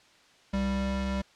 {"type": "tone pair together", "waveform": "square", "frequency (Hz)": [65.7, 196.14], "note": ["C2", "G3"], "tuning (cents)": [8, 1], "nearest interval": "octave + perfect fifth", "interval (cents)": 1893, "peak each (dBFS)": [-33, -29], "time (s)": [0.53, 1.22], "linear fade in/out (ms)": 10, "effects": ["white hiss -59 dBFS RMS until 1.35 s", "low-pass 5000 Hz 12 dB/octave"]}